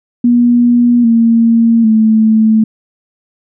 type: tone with pitch steps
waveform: sine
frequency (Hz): 240.7 / 229.8 / 219.5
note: B3 / A#3 / A3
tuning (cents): -44 / -25 / -4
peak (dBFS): -5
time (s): 0.24-2.64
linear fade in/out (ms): 5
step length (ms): 800
effects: none